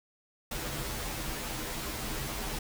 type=noise with comb filter; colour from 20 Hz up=pink; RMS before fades=-36 dBFS; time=0.51-2.59 s; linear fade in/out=5 ms; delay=11 ms; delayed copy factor=-0.9; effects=none